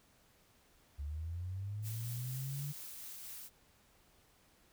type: linear sweep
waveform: sine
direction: up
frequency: 69.3 to 146.83 Hz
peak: -38 dBFS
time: 0.98-2.73 s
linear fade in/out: 20 ms
type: noise with tremolo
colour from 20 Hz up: blue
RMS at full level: -47 dBFS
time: 1.82-3.5 s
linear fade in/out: 50 ms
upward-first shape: triangle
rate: 4.2 Hz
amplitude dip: 25%
effects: pink hiss -68 dBFS RMS until 4.72 s